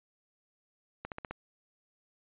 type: accelerating click train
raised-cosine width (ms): 0.5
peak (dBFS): -23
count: 5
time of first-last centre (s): 1.05-1.31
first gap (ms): 68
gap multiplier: 0.97
effects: resampled to 8000 Hz